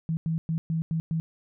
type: tone bursts at uneven times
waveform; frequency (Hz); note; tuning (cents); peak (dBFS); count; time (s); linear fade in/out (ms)
sine; 162.3; E3; -27; -24; 6; 0.09-0.17 / 0.26-0.38 / 0.49-0.58 / 0.7-0.82 / 0.91-1 / 1.11-1.2; 0
effects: none